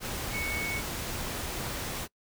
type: tone in noise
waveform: sine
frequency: 2217 Hz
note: C#7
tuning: in tune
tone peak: -32 dBFS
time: 0.31-0.82 s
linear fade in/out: 50 ms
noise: pink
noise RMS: -35 dBFS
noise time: 0-2.08 s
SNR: 0 dB
effects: noise-tail reverb RT60 0.1 s tail -24 dB re dry